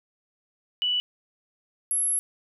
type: tone pair in turn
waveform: sine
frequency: 2960 / 11175 Hz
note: F#7 / F9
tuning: 0 / 0 cents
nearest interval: octave + major seventh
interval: 2300 cents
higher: second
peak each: -22 dBFS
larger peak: neither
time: 0.82-1 / 1.91-2.19 s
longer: second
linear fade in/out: 0 ms
effects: none